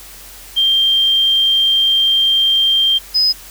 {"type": "tone pair in turn", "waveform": "sine", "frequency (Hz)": [3175, 5040], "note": ["G7", "D#8"], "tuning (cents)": [21, 21], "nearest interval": "minor sixth", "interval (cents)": 800, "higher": "second", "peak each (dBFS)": [-10, -10], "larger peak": "neither", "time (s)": [[0.56, 2.99], [3.14, 3.33]], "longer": "first", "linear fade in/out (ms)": 20, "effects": ["added 46 Hz sine -42 dBFS peak until 3.5 s", "white hiss -37 dBFS RMS until 3.5 s"]}